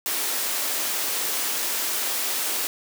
white high-pass noise, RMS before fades -26 dBFS, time 0.06-2.67 s, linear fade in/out 0 ms, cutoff 250 Hz, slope 24 dB/octave, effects none

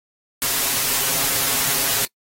white noise with comb filter, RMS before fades -20 dBFS, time 0.42-2.05 s, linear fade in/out 0 ms, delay 7.3 ms, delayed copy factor +0.85, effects noise-tail reverb RT60 0.1 s tail -24 dB re dry + AAC 48 kbps

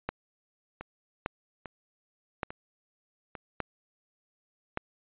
two click trains, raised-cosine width 0.5 ms, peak -24 / -15 dBFS, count 4 / 5, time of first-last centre 0.81-3.352 / 0.09-4.774 s, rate 1.18 / 0.854 Hz, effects resampled to 8000 Hz

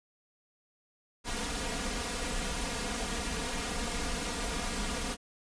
pink noise with comb filter, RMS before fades -34 dBFS, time 1.24-5.17 s, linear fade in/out 50 ms, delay 4.2 ms, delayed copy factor +0.9, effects resampled to 22050 Hz

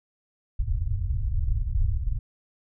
pink low-pass noise, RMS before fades -25 dBFS, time 0.59-2.19 s, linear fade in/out 10 ms, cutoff 110 Hz, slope 48 dB/octave, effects none

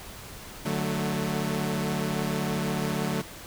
sawtooth chord, D major, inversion none, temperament equal with one note detuned, 148.71 / 185 / 220 Hz, D3 / F#3 / A3, +22 / 0 / 0 cents, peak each -27 dBFS, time 0.65-3.22 s, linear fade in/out 10 ms, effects pink hiss -43 dBFS RMS until 3.46 s

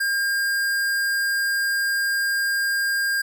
square tone, 1608 Hz, G6, 44 cents sharp, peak -21 dBFS, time 0-3.22 s, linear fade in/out 10 ms, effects none

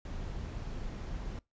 brown noise, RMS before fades -39 dBFS, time 0.05-1.39 s, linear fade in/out 2 ms, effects noise-tail reverb RT60 0.2 s tail -23 dB re dry + resampled to 16000 Hz

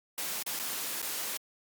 white noise with dropouts, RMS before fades -35 dBFS, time 0.18-1.37 s, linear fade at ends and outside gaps 0 ms, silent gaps 0.426-0.465 / 0.59-0.597 / 1.017-1.027 s, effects high-pass 200 Hz 12 dB/octave + Opus 48 kbps

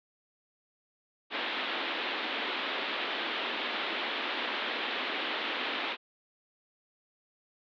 white band-pass noise, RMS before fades -34 dBFS, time 1.3-5.97 s, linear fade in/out 50 ms, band 230 to 3700 Hz, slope 48 dB/octave, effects none

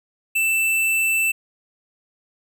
square tone, 2658 Hz, E7, 14 cents sharp, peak -18 dBFS, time 0.35-1.32 s, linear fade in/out 10 ms, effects none

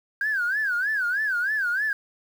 sine tone with vibrato, 1575 Hz, G6, 8 cents sharp, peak -21 dBFS, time 0.21-1.93 s, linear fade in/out 2 ms, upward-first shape sine, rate 3.2 Hz, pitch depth 190 cents each way, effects tanh soft clip ceiling -18 dBFS + 8-bit

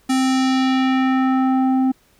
square tone with low-pass filter sweep, 261.6 Hz, C4, in tune, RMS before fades -17 dBFS, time 0.09-1.92 s, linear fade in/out 10 ms, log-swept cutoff 9800 to 550 Hz, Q 1.3, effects pink hiss -57 dBFS RMS until 2.19 s

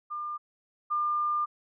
sine tone pair in turn, 1200 / 1200 Hz, D6 / D6, +37 / +37 cents, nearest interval unison, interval 0 cents, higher neither, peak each -32 / -25 dBFS, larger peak second, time 0.1-0.38 / 0.9-1.46 s, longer second, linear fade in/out 20 ms, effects none

